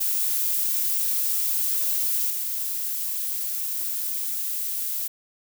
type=noise with level steps; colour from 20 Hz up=violet; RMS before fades=-24 / -28 dBFS; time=0-5.08 s; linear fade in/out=10 ms; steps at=2.3 s; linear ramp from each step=5 ms; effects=none